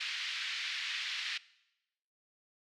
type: band-pass noise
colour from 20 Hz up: pink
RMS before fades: -38 dBFS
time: 0-1.38 s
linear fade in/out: 10 ms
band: 1900 to 4400 Hz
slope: 24 dB/octave
effects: noise-tail reverb RT60 0.9 s tail -20 dB re dry